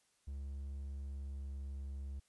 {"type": "tone with pitch glide", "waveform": "triangle", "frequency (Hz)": [69.3, 68.74], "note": ["C#2", "C#2"], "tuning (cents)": [0, -14], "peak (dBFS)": -39, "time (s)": [0.27, 2.2], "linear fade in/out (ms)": 10, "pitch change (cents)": -14, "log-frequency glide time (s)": [1, 1.52], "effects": ["white hiss -75 dBFS RMS until 2.28 s", "resampled to 24000 Hz"]}